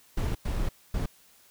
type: noise bursts at uneven times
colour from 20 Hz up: brown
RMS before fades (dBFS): -28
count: 3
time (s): 0.17-0.35 / 0.45-0.69 / 0.94-1.06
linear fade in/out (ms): 5
effects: white hiss -59 dBFS RMS until 1.5 s